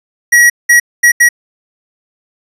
square tone bursts at uneven times, 1913 Hz, A#6, 44 cents sharp, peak -4 dBFS, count 4, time 0.32-0.5 / 0.69-0.8 / 1.03-1.12 / 1.2-1.29 s, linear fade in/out 10 ms, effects resampled to 32000 Hz

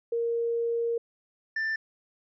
sine / triangle tone pair in turn, 466.2 / 1777 Hz, A#4 / A6, 0 / +17 cents, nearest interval octave + major seventh, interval 2317 cents, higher second, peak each -25 dBFS, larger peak neither, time 0.12-0.98 / 1.56-1.76 s, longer first, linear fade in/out 5 ms, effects resampled to 16000 Hz

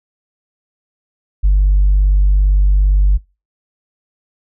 sine tone, 48.79 Hz, G1, 7 cents flat, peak -6 dBFS, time 1.43-3.18 s, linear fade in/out 20 ms, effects noise-tail reverb RT60 0.3 s tail -26 dB re dry + tanh soft clip ceiling -5 dBFS

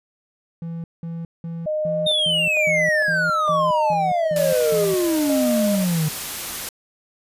triangle tone bursts, 166.6 Hz, E3, 19 cents sharp, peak -25 dBFS, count 11, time 0.62-4.94 s, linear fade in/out 2 ms, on 220 ms, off 190 ms
sine tone with tremolo, 614 Hz, D#5, 23 cents flat, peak -20 dBFS, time 1.66-5.85 s, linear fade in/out 10 ms, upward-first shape square, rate 1.1 Hz, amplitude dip 55%
triangle exponential sweep, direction down, 3700 to 150 Hz, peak -16 dBFS, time 2.06-6.09 s, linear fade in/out 10 ms
white noise, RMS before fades -29 dBFS, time 4.36-6.69 s, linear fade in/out 2 ms
effects resampled to 32000 Hz

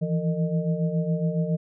sine tone cluster, 161 / 168.2 / 455 / 614 Hz, E3 / E3 / A#4 / D#5, -41 / +35 / -42 / -23 cents, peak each -28 / -24 / -33 / -33 dBFS, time 0.01-1.57 s, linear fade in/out 20 ms, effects none

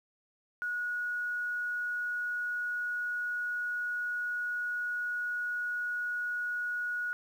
sine tone, 1456 Hz, F#6, 28 cents flat, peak -31 dBFS, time 0.62-7.13 s, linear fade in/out 0 ms, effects 10-bit

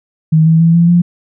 sine tone with pitch steps, 158.2 / 161.99 / 165.87 / 169.85 / 173.92 Hz, D#3 / E3 / E3 / F3 / F3, +29 / -30 / +11 / -48 / -7 cents, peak -5 dBFS, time 0.32-1.02 s, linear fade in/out 10 ms, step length 140 ms, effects none

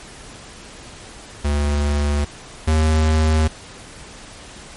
square tone pair in turn, 72.8 / 78.32 Hz, D2 / D#2, -15 / +12 cents, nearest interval minor second, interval 127 cents, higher second, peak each -17 / -14 dBFS, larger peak second, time 1.44-2.25 / 2.67-3.48 s, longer neither, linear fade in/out 10 ms, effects pink hiss -39 dBFS RMS until 4.76 s + MP3 48 kbps

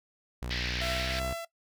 sawtooth tone with pitch glide, 61.1 to 64.17 Hz, B1 to C2, -18 to -33 cents, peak -30 dBFS, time 0.42-1.33 s, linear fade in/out 0 ms, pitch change +85 cents, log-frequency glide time 0.79-1.08 s
pink band-pass noise, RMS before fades -35 dBFS, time 0.5-1.2 s, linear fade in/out 10 ms, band 1600 to 5200 Hz, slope 48 dB/octave
sawtooth tone with tremolo, 671 Hz, E5, 31 cents sharp, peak -28 dBFS, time 0.81-1.45 s, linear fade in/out 5 ms, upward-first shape triangle, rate 2.8 Hz, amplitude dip 50%
effects noise-tail reverb RT60 0.1 s tail -18 dB re dry

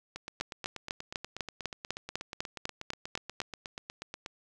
two click trains, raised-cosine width 0.2 ms, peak -15 / -22 dBFS, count 13 / 35, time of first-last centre 0.41-3.403 / 0.16-4.261 s, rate 4.01 / 8.29 Hz, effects none

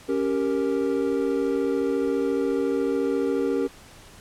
triangle chord, G diminished, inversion second, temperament equal, 277.2 / 392 / 466.2 Hz, Db4 / G4 / Bb4, 0 / 0 / 0 cents, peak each -24 dBFS, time 0.08-3.68 s, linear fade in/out 20 ms, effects pink hiss -48 dBFS RMS until 4.2 s + low-pass 11000 Hz 12 dB/octave

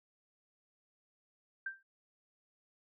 sine tone with exponential decay, 1572 Hz, G6, 4 cents sharp, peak -33 dBFS, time 1.66-1.83 s, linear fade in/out 5 ms, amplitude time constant 35 ms, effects none

